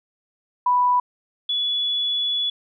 sine tone pair in turn, 987.8 / 3414 Hz, B5 / G#7, 0 / +47 cents, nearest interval octave + major sixth, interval 2147 cents, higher second, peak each -15 / -20 dBFS, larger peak first, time 0.66-1 / 1.49-2.5 s, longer second, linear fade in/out 5 ms, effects none

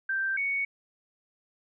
sine tone pair in turn, 1568 / 2226 Hz, G6 / C#7, 0 / +7 cents, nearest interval tritone, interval 607 cents, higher second, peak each -26 dBFS, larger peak neither, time 0.09-0.37 / 0.37-0.65 s, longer neither, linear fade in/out 5 ms, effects none

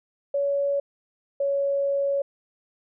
sine tone pair in turn, 563 / 558.5 Hz, C#5 / C#5, +27 / +13 cents, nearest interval unison, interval 14 cents, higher first, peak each -21 dBFS, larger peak neither, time 0.34-0.8 / 1.4-2.22 s, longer second, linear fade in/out 5 ms, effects none

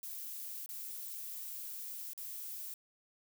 violet noise with dropouts, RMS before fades -44 dBFS, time 0.03-2.74 s, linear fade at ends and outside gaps 1 ms, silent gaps 0.661-0.69 / 2.134-2.177 s, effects none

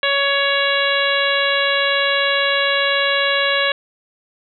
harmonic tone, 559 Hz, C#5, 14 cents sharp, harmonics 1 / 2 / 3 / 4 / 5 / 6 / 7, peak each -21 / -24 / -20 / -24 / -23 / -24 / -25 dBFS, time 0.03-3.72 s, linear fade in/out 2 ms, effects none

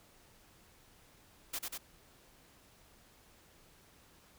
white noise with echo, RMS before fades -38 dBFS, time 1.53-1.59 s, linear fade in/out 10 ms, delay 95 ms, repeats 2, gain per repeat -2 dB, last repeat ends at 1.78 s, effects pink hiss -63 dBFS RMS until 4.38 s

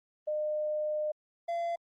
sine / triangle tone pair in turn, 607 / 682.2 Hz, D#5 / F5, -43 / -41 cents, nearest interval major second, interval 202 cents, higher second, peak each -29 / -28 dBFS, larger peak second, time 0.27-1.12 / 1.48-1.76 s, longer first, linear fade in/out 10 ms, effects Opus 24 kbps

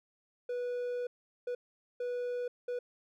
triangle tone bursts at uneven times, 490 Hz, B4, 14 cents flat, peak -31 dBFS, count 4, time 0.49-1.07 / 1.47-1.55 / 2-2.48 / 2.68-2.79 s, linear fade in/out 5 ms, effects none

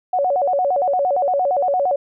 sine tone with vibrato, 643 Hz, E5, 43 cents flat, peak -15 dBFS, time 0.13-1.96 s, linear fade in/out 5 ms, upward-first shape square, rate 8.7 Hz, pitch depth 230 cents each way, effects none

